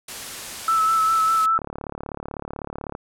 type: noise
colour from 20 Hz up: white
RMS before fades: -33 dBFS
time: 0.08-1.46 s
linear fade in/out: 5 ms
type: tone with vibrato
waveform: sine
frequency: 1312 Hz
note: E6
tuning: 9 cents flat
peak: -16 dBFS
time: 0.68-1.58 s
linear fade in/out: 2 ms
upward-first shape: sine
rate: 5 Hz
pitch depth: 22 cents each way
type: click train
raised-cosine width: 1 ms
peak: -17 dBFS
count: 50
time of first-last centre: 1.59-2.951 s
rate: 36 Hz
effects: low-pass 11000 Hz 12 dB/octave